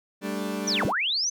30% pulse chord, G suspended second, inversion none, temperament equal, 196 / 220 / 293.7 Hz, G3 / A3 / D4, 0 / 0 / 0 cents, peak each -29 / -31 / -31 dBFS, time 0.21-0.93 s, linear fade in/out 50 ms
sine linear two-way sweep, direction down then up, 6272 to 71.5 to 6272 Hz, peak -23 dBFS, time 0.67-1.3 s, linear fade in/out 10 ms, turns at 0.85 s
effects none

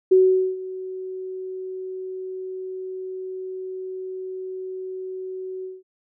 sine tone with ADSR envelope, 374.2 Hz, F#4, 20 cents sharp, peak -10 dBFS, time 0.11-5.83 s, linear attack 11 ms, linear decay 440 ms, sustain -19 dB, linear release 190 ms, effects none

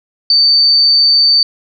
sine tone, 4573 Hz, D8, 47 cents flat, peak -6 dBFS, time 0.3-1.43 s, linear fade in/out 2 ms, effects none

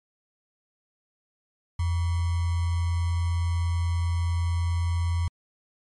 sine tone with sample-and-hold, 85.3 Hz, F2, 40 cents flat, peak -22 dBFS, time 1.79-5.28 s, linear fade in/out 5 ms, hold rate 1050 Hz, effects MP3 48 kbps

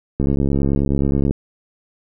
click train, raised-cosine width 3 ms, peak -6 dBFS, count 78, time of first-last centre 0.2-1.31 s, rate 69.4 Hz, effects none

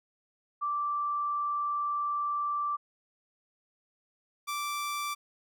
sine / sawtooth tone pair in turn, 1170 / 1170 Hz, D6 / D6, -7 / -7 cents, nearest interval unison, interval 0 cents, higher neither, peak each -28 dBFS, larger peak neither, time 0.61-2.77 / 4.47-5.15 s, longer first, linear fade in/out 20 ms, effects none

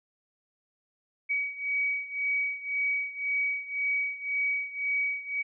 sine beating tone pair, 2265 / 2266.9 Hz, C#7 / C#7, +37 / +38 cents, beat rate 1.9 Hz, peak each -29 / -32 dBFS, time 1.29-5.43 s, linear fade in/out 20 ms, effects none

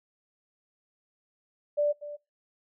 sine tone with echo, 587.3 Hz, D5, in tune, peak -22 dBFS, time 1.77-1.93 s, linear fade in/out 20 ms, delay 240 ms, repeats 1, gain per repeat -14 dB, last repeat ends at 2.17 s, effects noise-tail reverb RT60 0.3 s tail -26 dB re dry

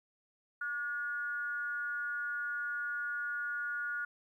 sine tone with frequency modulation, 1440 Hz, F#6, 47 cents flat, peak -34 dBFS, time 0.61-4.05 s, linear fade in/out 5 ms, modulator 281 Hz, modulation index 0.39, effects 12-bit

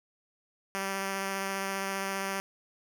5% pulse tone with vibrato, 194.6 Hz, G3, 12 cents flat, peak -20 dBFS, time 0.75-2.4 s, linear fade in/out 0 ms, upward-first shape sine, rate 15 Hz, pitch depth 9 cents each way, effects none

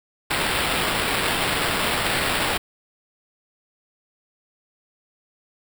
violet noise with sample-and-hold, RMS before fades -23 dBFS, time 0.3-2.58 s, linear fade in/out 10 ms, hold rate 6300 Hz, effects none

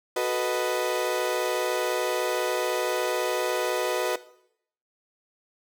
35% pulse chord, B dominant seventh, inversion second, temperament equal, 370 / 440 / 493.9 / 622.3 Hz, F#4 / A4 / B4 / D#5, 0 / 0 / 0 / 0 cents, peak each -27 / -32 / -26 / -29 dBFS, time 0.16-4.16 s, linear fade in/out 5 ms, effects noise-tail reverb RT60 0.7 s tail -17 dB re dry

